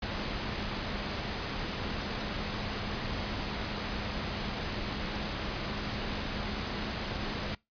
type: tone in noise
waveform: sine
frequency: 207.7 Hz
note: G#3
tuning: in tune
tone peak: -43 dBFS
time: 0.02-7.55 s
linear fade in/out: 5 ms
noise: pink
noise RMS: -35 dBFS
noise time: 0.02-7.55 s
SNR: -11 dB
effects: noise-tail reverb RT60 0.2 s tail -23 dB re dry + resampled to 11025 Hz